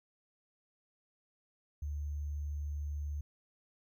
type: tone with sample-and-hold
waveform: sine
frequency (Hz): 73.42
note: D2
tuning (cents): 0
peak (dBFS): -35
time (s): 1.82-3.21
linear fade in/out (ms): 5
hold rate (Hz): 6300
effects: none